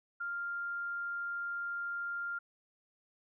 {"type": "tone", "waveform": "sine", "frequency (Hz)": 1396.9, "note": "F6", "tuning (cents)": 0, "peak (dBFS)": -35, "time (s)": [0.2, 2.39], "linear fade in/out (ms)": 10, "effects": []}